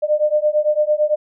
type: beating tone pair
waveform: sine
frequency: 599 / 607.9 Hz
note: D5 / D#5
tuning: +34 / -40 cents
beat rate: 8.9 Hz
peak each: -17 dBFS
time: 0.02-1.16 s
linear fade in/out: 20 ms
effects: none